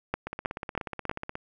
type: two click trains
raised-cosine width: 0.5 ms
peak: -12 / -19 dBFS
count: 4 / 19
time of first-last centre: 0.14-1.095 / 0.27-1.354 s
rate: 3.14 / 16.6 Hz
effects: none